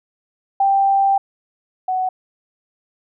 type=tone pair in turn; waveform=sine; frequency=786 / 744.9 Hz; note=G5 / F#5; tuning=+4 / +11 cents; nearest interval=minor second; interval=93 cents; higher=first; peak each=-12 / -17 dBFS; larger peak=first; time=0.6-1.18 / 1.88-2.09 s; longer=first; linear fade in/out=5 ms; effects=none